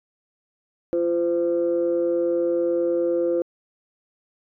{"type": "tone pair together", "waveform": "sine", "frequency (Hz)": [343.7, 514.2], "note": ["F4", "C5"], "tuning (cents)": [-28, -30], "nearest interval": "perfect fifth", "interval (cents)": 698, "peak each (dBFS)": -21, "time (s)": [0.93, 3.42], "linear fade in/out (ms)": 0, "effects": ["tanh soft clip ceiling -13 dBFS"]}